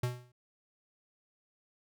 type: tone with exponential decay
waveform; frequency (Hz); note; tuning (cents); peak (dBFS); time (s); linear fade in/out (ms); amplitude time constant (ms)
square; 123.47; B2; 0; -28; 0.03-0.32; 5; 63
effects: none